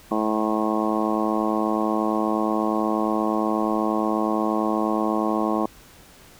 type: harmonic tone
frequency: 108.4 Hz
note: A2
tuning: 25 cents flat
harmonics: 2 / 3 / 4 / 5 / 6 / 7 / 8 / 9 / 10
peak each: -26 / -25 / -31 / -31 / -30 / -30 / -34 / -33 / -29 dBFS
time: 0.11-5.66 s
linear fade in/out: 5 ms
effects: pink hiss -49 dBFS RMS until 6.39 s